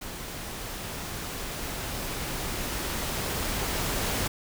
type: noise with level ramp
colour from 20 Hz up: pink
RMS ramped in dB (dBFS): -38 to -28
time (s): 0.01-4.28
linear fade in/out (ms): 10
effects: none